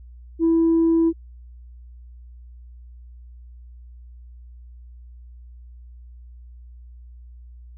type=tone; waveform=sine; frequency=329.6 Hz; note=E4; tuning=in tune; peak=-13 dBFS; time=0.39-1.13 s; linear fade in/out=50 ms; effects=tanh soft clip ceiling -12 dBFS + added 60 Hz sine -40 dBFS peak until 7.77 s